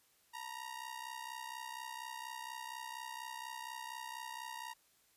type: ring-modulated tone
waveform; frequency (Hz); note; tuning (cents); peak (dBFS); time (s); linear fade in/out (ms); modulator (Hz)
sawtooth; 937; A#5; +9; -37; 0.33-4.74; 20; 32.1
effects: white hiss -71 dBFS RMS until 5.16 s + resampled to 32000 Hz